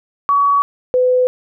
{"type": "tone pair in turn", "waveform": "sine", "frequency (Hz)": [1131, 503.8], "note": ["C#6", "B4"], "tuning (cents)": [34, 34], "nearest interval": "octave + major second", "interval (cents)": 1400, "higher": "first", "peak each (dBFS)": -10, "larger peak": "neither", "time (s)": [[0.29, 0.62], [0.94, 1.27]], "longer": "neither", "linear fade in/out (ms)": 0, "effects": []}